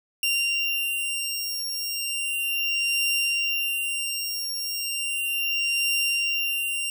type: beating tone pair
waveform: sawtooth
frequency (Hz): 2776 / 2776.35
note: F7 / F7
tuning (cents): -11 / -11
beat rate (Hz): 0.35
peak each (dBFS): -24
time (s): 0.23-6.9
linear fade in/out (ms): 2
effects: none